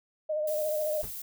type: tone with vibrato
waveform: sine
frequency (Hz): 612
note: D#5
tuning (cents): -29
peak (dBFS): -27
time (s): 0.29-1.02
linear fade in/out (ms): 10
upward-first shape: sine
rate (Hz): 14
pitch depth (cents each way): 37
type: noise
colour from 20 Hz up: violet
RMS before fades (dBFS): -39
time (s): 0.47-1.22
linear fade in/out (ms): 5
type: noise with exponential decay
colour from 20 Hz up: brown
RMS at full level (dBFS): -35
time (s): 1.03-1.17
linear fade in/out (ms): 5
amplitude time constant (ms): 30
effects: none